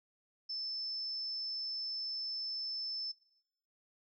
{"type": "tone", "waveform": "sine", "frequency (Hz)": 5274, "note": "E8", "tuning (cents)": 0, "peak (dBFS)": -37, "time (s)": [0.49, 3.12], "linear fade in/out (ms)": 10, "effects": ["noise-tail reverb RT60 0.8 s tail -19 dB re dry"]}